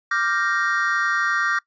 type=chord; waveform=triangle; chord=G minor seventh; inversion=second; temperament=equal; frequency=1174.7 / 1396.9 / 1568 / 1864.7 Hz; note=D6 / F6 / G6 / Bb6; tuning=0 / 0 / 0 / 0 cents; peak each=-23 dBFS; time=0.11-1.59 s; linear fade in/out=5 ms; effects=noise-tail reverb RT60 0.1 s tail -22 dB re dry + resampled to 16000 Hz